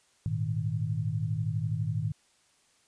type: chord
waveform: sine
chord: Ab suspended second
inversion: none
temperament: equal with one note detuned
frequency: 104.31 / 116.54 / 155.56 Hz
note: Ab2 / Bb2 / Eb3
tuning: +8 / 0 / 0 cents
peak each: -32 dBFS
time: 0.26-2.12 s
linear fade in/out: 0 ms
effects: white hiss -66 dBFS RMS until 2.87 s + resampled to 22050 Hz